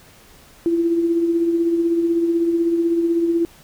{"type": "tone with tremolo", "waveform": "sine", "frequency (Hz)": 336.9, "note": "E4", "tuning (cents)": 38, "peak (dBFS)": -13, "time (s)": [0.66, 3.45], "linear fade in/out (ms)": 0, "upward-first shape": "triangle", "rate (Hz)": 16, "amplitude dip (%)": 50, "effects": ["pink hiss -48 dBFS RMS until 3.63 s"]}